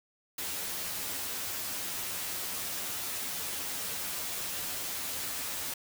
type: noise with comb filter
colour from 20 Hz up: white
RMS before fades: -36 dBFS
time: 0.38-5.74 s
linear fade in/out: 5 ms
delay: 11 ms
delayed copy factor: +0.8
effects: none

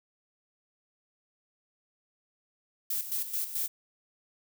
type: noise with tremolo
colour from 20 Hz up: violet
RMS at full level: -31 dBFS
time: 2.9-3.68 s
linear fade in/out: 5 ms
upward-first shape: square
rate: 4.6 Hz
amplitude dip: 65%
effects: none

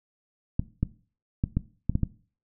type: clicks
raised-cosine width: 5 ms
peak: -11 dBFS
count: 7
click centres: 0.595 / 0.83 / 1.439 / 1.57 / 1.896 / 1.954 / 2.033 s
effects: noise-tail reverb RT60 0.4 s tail -18 dB re dry

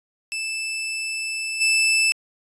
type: tone with level steps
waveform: sawtooth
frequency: 2637 Hz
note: E7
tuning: in tune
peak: -22 / -13 dBFS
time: 0.32-2.12 s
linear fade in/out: 0 ms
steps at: 1.6 s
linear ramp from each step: 20 ms
effects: resampled to 24000 Hz

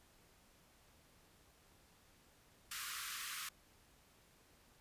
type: high-pass noise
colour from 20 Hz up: pink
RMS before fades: -45 dBFS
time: 2.71-3.49 s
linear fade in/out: 5 ms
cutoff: 1100 Hz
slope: 96 dB/octave
effects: pink hiss -68 dBFS RMS until 4.8 s + resampled to 32000 Hz

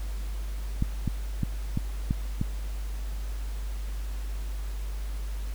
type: clicks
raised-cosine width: 5 ms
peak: -13 dBFS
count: 6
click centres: 0.824 / 1.077 / 1.433 / 1.774 / 2.109 / 2.414 s
effects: added 50 Hz sine -30 dBFS peak until 5.54 s + pink hiss -48 dBFS RMS until 5.54 s

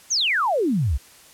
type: exponential sweep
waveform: sine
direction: down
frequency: 6920 to 57.7 Hz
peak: -18 dBFS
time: 0.1-0.98 s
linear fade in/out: 20 ms
effects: white hiss -49 dBFS RMS until 1.33 s + low-pass 12000 Hz 12 dB/octave

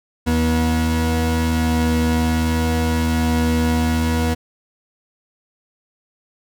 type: tone pair together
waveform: 40% pulse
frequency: 80.32 / 241.6 Hz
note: E2 / B3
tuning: -44 / -38 cents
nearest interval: octave + perfect fifth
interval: 1906 cents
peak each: -18 dBFS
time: 0.26-4.35 s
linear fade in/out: 20 ms
effects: none

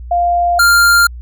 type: tone pair in turn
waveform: sine / square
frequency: 698.5 / 1397 Hz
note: F5 / F6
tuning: 0 / 0 cents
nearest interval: octave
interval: 1200 cents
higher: second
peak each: -10 / -7 dBFS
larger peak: second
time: 0.11-0.59 / 0.59-1.07 s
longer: neither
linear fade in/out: 5 ms
effects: added 60 Hz sine -26 dBFS peak until 1.21 s

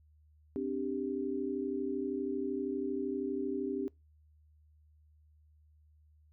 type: chord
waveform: sine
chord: C suspended second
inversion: none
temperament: just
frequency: 261.6 / 294.3 / 392.4 Hz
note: C4 / D4 / G4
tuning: 0 / +4 / +2 cents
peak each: -37 / -37 / -36 dBFS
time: 0.56-3.88 s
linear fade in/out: 0 ms
effects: noise-tail reverb RT60 0.2 s tail -23 dB re dry + added 76 Hz sine -61 dBFS peak until 6.32 s

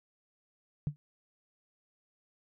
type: tone with exponential decay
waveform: sine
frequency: 146.83 Hz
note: D3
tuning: in tune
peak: -24 dBFS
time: 0.87-0.96 s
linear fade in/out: 0 ms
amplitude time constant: 19 ms
effects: tanh soft clip ceiling -21 dBFS

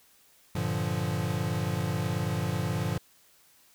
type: chord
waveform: square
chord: G minor seventh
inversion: none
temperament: equal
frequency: 98 / 116.54 / 146.83 / 174.61 Hz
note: G2 / Bb2 / D3 / F3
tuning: 0 / 0 / 0 / 0 cents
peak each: -34 dBFS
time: 0.55-2.98 s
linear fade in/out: 5 ms
effects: white hiss -61 dBFS RMS until 3.74 s

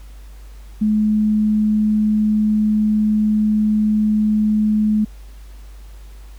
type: tone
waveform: sine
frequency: 213.3 Hz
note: G#3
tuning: 46 cents sharp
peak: -13 dBFS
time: 0.81-5.05 s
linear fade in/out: 10 ms
effects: added 50 Hz sine -35 dBFS peak until 6.38 s + pink hiss -51 dBFS RMS until 6.38 s

